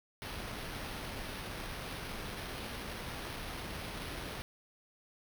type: noise with sample-and-hold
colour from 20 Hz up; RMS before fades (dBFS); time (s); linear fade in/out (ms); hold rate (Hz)
pink; -42; 0.22-4.42; 0; 7350
effects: none